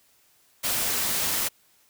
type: noise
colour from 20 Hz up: white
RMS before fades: -26 dBFS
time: 0.63-1.49 s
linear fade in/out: 20 ms
effects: white hiss -62 dBFS RMS until 1.89 s